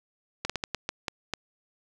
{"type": "slowing click train", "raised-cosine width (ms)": 0.2, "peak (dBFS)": -12, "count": 8, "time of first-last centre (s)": [0.45, 1.337], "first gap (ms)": 46, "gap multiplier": 1.33, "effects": []}